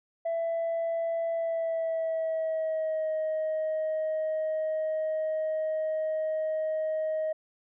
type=tone with pitch glide; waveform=sine; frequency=665 to 627.7 Hz; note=E5 to D#5; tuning=+15 to +15 cents; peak=-25 dBFS; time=0.25-7.33 s; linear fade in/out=10 ms; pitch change=-100 cents; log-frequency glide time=1.33-3.11 s; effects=tanh soft clip ceiling -25 dBFS